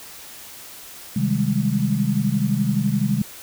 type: chord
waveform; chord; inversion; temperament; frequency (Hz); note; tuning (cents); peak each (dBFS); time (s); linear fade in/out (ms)
sine; Ab major seventh; first; equal; 130.81 / 155.56 / 196 / 207.7; C3 / Eb3 / G3 / Ab3; 0 / 0 / 0 / 0; -24 / -25 / -23 / -22; 1.16-3.22; 5
effects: white hiss -40 dBFS RMS until 3.42 s